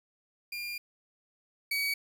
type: tone pair in turn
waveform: 30% pulse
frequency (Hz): 2400 / 2265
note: D7 / C#7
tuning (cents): +37 / +37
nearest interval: minor second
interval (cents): 100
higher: first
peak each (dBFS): -33 / -26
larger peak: second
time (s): 0.52-0.78 / 1.71-1.94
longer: first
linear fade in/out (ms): 5
effects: 11-bit